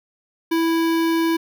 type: tone with notch filter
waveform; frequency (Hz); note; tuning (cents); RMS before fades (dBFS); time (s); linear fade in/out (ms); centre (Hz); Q
square; 329.6; E4; 0; -19; 0.51-1.37; 10; 7700; 1.1
effects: none